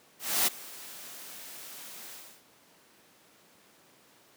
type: noise with ADSR envelope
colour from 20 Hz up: white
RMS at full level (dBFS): -24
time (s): 0.19-2.43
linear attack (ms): 280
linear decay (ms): 18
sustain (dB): -21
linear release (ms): 310
effects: pink hiss -60 dBFS RMS until 4.36 s + high-pass 200 Hz 12 dB/octave